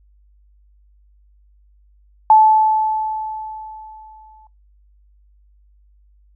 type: tone with exponential decay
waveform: sine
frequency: 869 Hz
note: A5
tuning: 22 cents flat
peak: -5 dBFS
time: 2.3-4.47 s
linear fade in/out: 2 ms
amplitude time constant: 470 ms
effects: noise-tail reverb RT60 0.2 s tail -22 dB re dry + added 50 Hz sine -50 dBFS peak until 6.35 s